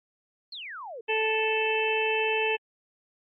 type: exponential sweep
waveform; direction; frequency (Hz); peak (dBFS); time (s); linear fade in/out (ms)
sine; down; 4452 to 428.4; -36; 0.52-1.01; 5
type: harmonic tone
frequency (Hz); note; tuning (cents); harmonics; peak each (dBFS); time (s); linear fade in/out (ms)
438.8; A4; -5; 1 / 2 / 4 / 5 / 6 / 7; -27 / -31 / -35 / -38 / -27 / -36; 1.08-2.57; 20
effects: MP3 32 kbps